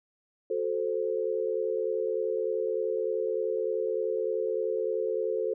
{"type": "chord", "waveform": "sine", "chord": "F# diminished", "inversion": "none", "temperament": "equal", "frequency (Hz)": [370, 440, 523.3], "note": ["F#4", "A4", "C5"], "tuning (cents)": [0, 0, 0], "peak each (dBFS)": [-33, -29, -32], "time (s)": [0.5, 5.54], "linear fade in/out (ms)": 5, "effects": []}